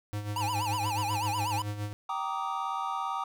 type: tone with tremolo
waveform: square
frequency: 103.83 Hz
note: G#2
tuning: in tune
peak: -31 dBFS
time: 0.13-1.93 s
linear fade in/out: 0 ms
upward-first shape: sine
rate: 7.2 Hz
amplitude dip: 60%
type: tone with vibrato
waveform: square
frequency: 898 Hz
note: A5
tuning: 35 cents sharp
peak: -30 dBFS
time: 0.36-1.62 s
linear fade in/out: 2 ms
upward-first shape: sine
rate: 8.2 Hz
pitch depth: 190 cents each way
type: chord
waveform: triangle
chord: Eb major seventh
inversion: first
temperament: just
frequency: 777.8 / 933.4 / 1166.7 / 1244.5 Hz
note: G5 / Bb5 / D6 / Eb6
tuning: -14 / +2 / -12 / 0 cents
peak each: -34 dBFS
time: 2.09-3.24 s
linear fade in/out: 5 ms
effects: none